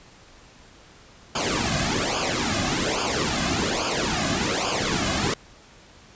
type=noise with flanger; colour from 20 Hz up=pink; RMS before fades=-24 dBFS; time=1.35-5.34 s; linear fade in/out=5 ms; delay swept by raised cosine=0.51 to 2.21 ms; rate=1.2 Hz; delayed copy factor=-0.85; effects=pink hiss -50 dBFS RMS until 6.15 s + resampled to 16000 Hz